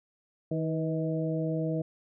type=harmonic tone with a mistuned harmonic; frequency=159 Hz; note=D#3; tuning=38 cents sharp; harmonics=1 / 2 / 3 / 4; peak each=-30 / -33 / -35 / -36 dBFS; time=0.51-1.82 s; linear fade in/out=5 ms; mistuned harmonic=3; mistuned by=+41 cents; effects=none